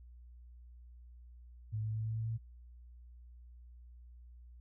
sine tone with pitch steps, 108 / 109 / 110.01 / 111.04 / 112.07 / 113.11 Hz, A2 / A2 / A2 / A2 / A2 / A2, -32 / -16 / 0 / +16 / +32 / +48 cents, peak -34 dBFS, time 1.72-2.38 s, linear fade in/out 20 ms, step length 110 ms, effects added 60 Hz sine -52 dBFS peak until 4.6 s

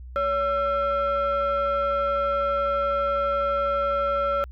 sine tone pair together, 563.8 / 1344 Hz, C#5 / E6, +29 / +33 cents, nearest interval octave + minor third, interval 1504 cents, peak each -22 dBFS, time 0.16-4.44 s, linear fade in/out 0 ms, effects tanh soft clip ceiling -18 dBFS + added 62 Hz sine -37 dBFS peak until 4.51 s

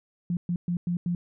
sine tone bursts at uneven times, 174.61 Hz, F3, in tune, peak -24 dBFS, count 5, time 0.3-0.37 / 0.49-0.56 / 0.68-0.77 / 0.87-0.97 / 1.06-1.15 s, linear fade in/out 2 ms, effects none

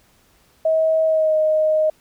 sine tone with pitch glide, 639 to 622.2 Hz, D#5 to D#5, +46 to 0 cents, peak -14 dBFS, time 0.65-1.9 s, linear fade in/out 5 ms, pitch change -46 cents, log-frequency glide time 1.05-1.36 s, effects pink hiss -57 dBFS RMS until 2 s

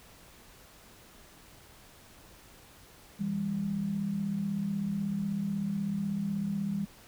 sine tone pair together, 164.81 / 201 Hz, E3 / G3, 0 / +44 cents, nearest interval minor third, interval 344 cents, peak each -36 / -30 dBFS, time 3.19-6.86 s, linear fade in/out 20 ms, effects pink hiss -55 dBFS RMS until 7.07 s

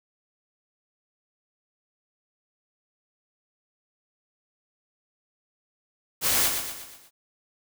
white noise with echo, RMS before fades -23 dBFS, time 6.21-6.51 s, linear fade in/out 50 ms, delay 120 ms, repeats 5, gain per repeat -6 dB, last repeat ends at 7.11 s, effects none

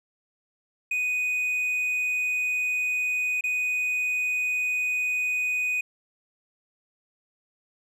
triangle tone with dropouts, 2489 Hz, D#7, in tune, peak -22 dBFS, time 0.91-5.81 s, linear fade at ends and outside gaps 5 ms, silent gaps 3.41-3.438 s, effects none

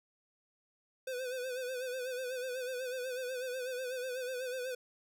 square tone with vibrato, 507 Hz, B4, 45 cents sharp, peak -37 dBFS, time 1.07-4.75 s, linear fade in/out 5 ms, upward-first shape sine, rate 8.1 Hz, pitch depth 62 cents each way, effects none

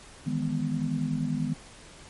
sine chord, E major seventh, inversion third, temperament just, 154.51 / 164.81 / 206 / 247.2 Hz, D#3 / E3 / G#3 / B3, -12 / 0 / -14 / +2 cents, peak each -30 / -34 / -33 / -30 dBFS, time 0.26-1.54 s, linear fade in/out 10 ms, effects pink hiss -49 dBFS RMS until 2.09 s + MP3 48 kbps

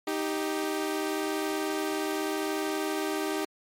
sawtooth tone pair together, 311.1 / 392 Hz, D#4 / G4, 0 / 0 cents, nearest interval major third, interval 400 cents, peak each -27 dBFS, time 0.07-3.45 s, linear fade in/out 5 ms, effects MP3 64 kbps

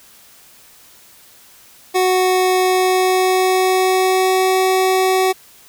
25% pulse tone with pitch glide, 370 to 375.8 Hz, F#4 to F#4, 0 to +27 cents, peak -9 dBFS, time 1.94-5.33 s, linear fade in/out 20 ms, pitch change +27 cents, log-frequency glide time 2.6-4.58 s, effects white hiss -46 dBFS RMS until 5.68 s

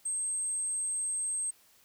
sine tone, 8372 Hz, C9, in tune, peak -30 dBFS, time 0.05-1.51 s, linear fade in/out 10 ms, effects white hiss -63 dBFS RMS until 1.84 s

